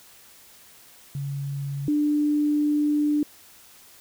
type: tone pair in turn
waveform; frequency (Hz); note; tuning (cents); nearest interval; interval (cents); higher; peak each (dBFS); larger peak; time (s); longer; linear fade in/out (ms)
sine; 139.9 / 296.4; C#3 / D4; +16 / +16; octave + minor second; 1300; second; -27 / -19; second; 1.15-1.88 / 1.88-3.23; second; 2
effects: white hiss -51 dBFS RMS until 4 s